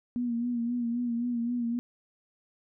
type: tone with vibrato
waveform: sine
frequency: 238.6 Hz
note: A#3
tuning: 41 cents sharp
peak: -27 dBFS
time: 0.16-1.79 s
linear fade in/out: 0 ms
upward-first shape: sine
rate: 3.8 Hz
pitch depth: 47 cents each way
effects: none